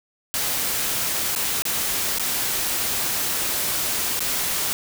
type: noise with dropouts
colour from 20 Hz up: white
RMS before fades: -24 dBFS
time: 0.34-4.73 s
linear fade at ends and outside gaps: 0 ms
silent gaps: 1.351-1.361 / 1.621-1.653 / 2.185-2.196 / 4.193-4.205 s
effects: none